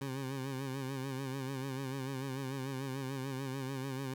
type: tone with vibrato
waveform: 20% pulse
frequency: 133.8 Hz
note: C3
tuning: 39 cents sharp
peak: -32 dBFS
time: 0.01-4.14 s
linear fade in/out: 5 ms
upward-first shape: sine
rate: 6.8 Hz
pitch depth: 63 cents each way
effects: none